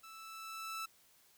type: tone with level ramp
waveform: sawtooth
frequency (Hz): 1318.5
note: E6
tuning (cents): 0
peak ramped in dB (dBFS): -48 to -35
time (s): 0.03-0.86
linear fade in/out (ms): 10
effects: white hiss -67 dBFS RMS until 1.37 s